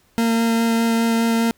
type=tone with vibrato; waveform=40% pulse; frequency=229 Hz; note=A#3; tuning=31 cents flat; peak=-15 dBFS; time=0.18-1.51 s; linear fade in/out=0 ms; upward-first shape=sine; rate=4.9 Hz; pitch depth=9 cents each way; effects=pink hiss -59 dBFS RMS until 1.57 s